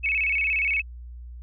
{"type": "tone with vibrato", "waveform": "sine", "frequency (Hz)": 2403, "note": "D7", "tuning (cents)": 39, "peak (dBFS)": -21, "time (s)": [0.03, 0.82], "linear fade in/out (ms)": 20, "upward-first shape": "square", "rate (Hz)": 17, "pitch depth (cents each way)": 130, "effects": ["added 60 Hz sine -37 dBFS peak until 1.42 s"]}